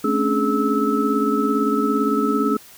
sine tone cluster, 217.9 / 269.5 / 287.2 / 421.1 / 1304 Hz, A3 / C#4 / D4 / G#4 / E6, -17 / -49 / -39 / +24 / -19 cents, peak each -23 dBFS, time 0.04-2.57 s, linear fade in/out 5 ms, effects white hiss -45 dBFS RMS until 2.77 s

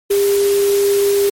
sine tone in noise, 401.3 Hz, G4, 41 cents sharp, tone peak -11 dBFS, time 0.1-1.3 s, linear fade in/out 10 ms, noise white, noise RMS -25 dBFS, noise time 0.1-1.3 s, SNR +11 dB, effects MP3 64 kbps

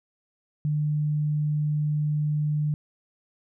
sine tone, 150 Hz, D3, 37 cents sharp, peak -22 dBFS, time 0.65-2.74 s, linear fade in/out 0 ms, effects none

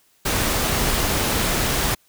pink noise, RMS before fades -21 dBFS, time 0.25-1.95 s, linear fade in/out 10 ms, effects white hiss -60 dBFS RMS until 2.08 s

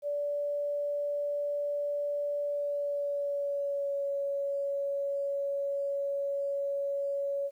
sine tone with pitch glide, 579 to 560.6 Hz, D5 to C#5, -25 to +19 cents, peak -29 dBFS, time 0.02-7.51 s, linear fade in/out 50 ms, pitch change -56 cents, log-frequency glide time 2.43-4.06 s, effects 11-bit

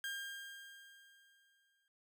30% pulse tone with exponential decay, 1605 Hz, G6, 40 cents sharp, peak -36 dBFS, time 0.04-1.88 s, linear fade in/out 1 ms, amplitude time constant 400 ms, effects none

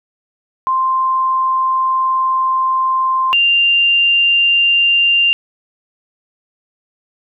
sine tone pair in turn, 1046.5 / 2788 Hz, C6 / F7, 0 / -4 cents, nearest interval octave + perfect fourth, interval 1696 cents, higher second, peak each -12 / -9 dBFS, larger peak second, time 0.67-3.33 / 3.33-5.33 s, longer first, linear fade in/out 0 ms, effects none

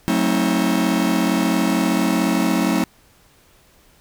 45% pulse chord, F# diminished seventh, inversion none, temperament just, 185 / 222 / 266.4 / 319.7 Hz, F#3 / A3 / C4 / Eb4, 0 / +16 / +31 / +47 cents, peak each -22 dBFS, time 0.08-2.84 s, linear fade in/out 0 ms, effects pink hiss -54 dBFS RMS until 4 s

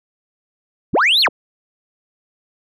sine linear two-way sweep, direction up then down, 51.91 to 4435 to 51.91 Hz, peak -9 dBFS, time 0.93-1.29 s, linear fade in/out 20 ms, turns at 1.21 s, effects tanh soft clip ceiling -9 dBFS

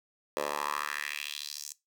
10% pulse tone with high-pass filter sweep, 73.42 Hz, D2, in tune, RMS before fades -36 dBFS, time 0.37-1.73 s, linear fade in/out 0 ms, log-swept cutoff 550 to 6900 Hz, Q 2.8, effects noise-tail reverb RT60 0.2 s tail -19 dB re dry

